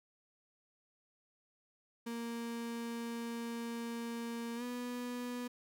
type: tone with pitch glide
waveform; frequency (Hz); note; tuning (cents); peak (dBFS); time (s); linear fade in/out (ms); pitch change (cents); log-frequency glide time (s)
35% pulse; 233.1 to 245.1; A#3 to B3; 0 to -13; -37; 2.06-5.48; 10; +87; 4.56-4.63
effects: none